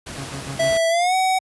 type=noise; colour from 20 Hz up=pink; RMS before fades=-33 dBFS; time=0.06-0.78 s; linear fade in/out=10 ms
type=tone with tremolo; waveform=30% pulse; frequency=137.2 Hz; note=C#3; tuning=17 cents flat; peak=-25 dBFS; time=0.17-0.77 s; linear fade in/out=10 ms; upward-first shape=sine; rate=6.6 Hz; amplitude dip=100%
type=tone with pitch glide; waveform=square; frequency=659.3 to 753 Hz; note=E5 to F#5; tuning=0 to +30 cents; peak=-17 dBFS; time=0.59-1.39 s; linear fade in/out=10 ms; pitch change=+230 cents; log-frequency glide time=0.89-1.15 s
effects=high-pass 60 Hz 12 dB/octave + resampled to 24000 Hz